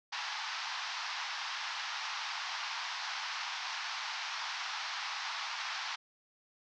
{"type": "band-pass noise", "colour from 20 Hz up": "pink", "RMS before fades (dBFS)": -39, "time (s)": [0.12, 5.96], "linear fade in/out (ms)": 10, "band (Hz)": [820, 5700], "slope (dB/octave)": 48, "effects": []}